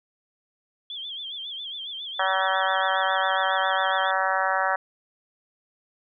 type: tone with vibrato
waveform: sine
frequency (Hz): 3322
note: G#7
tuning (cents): 0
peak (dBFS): -32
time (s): 0.9-4.11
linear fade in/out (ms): 2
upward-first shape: sine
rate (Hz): 7.3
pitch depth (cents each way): 110
type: harmonic tone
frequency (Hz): 190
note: F#3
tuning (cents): +46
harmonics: 3 / 4 / 5 / 6 / 7 / 8 / 9 / 10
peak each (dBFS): -30 / -27 / -29 / -31 / -29 / -29 / -30 / -34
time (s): 2.19-4.76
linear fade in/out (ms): 5
effects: none